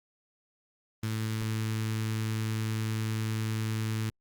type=tone with notch filter; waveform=sawtooth; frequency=110 Hz; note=A2; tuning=in tune; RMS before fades=-31 dBFS; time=1.03-4.1 s; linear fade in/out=5 ms; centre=650 Hz; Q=0.59; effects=Opus 24 kbps